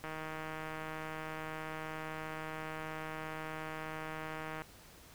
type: click train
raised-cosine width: 0.5 ms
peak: -27 dBFS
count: 720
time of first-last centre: 0.04-4.62 s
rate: 157 Hz
effects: pink hiss -57 dBFS RMS until 5.14 s